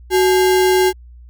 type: tone with sample-and-hold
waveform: sine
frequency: 371.3 Hz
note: F#4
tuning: 6 cents sharp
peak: -10 dBFS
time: 0.1-0.93 s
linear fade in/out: 50 ms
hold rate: 1225 Hz
effects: added 60 Hz sine -37 dBFS peak until 1.29 s